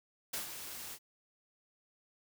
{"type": "noise with ADSR envelope", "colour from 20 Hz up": "white", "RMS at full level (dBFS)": -37, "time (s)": [0.33, 0.99], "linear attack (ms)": 9, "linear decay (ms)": 120, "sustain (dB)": -8, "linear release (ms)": 62, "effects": []}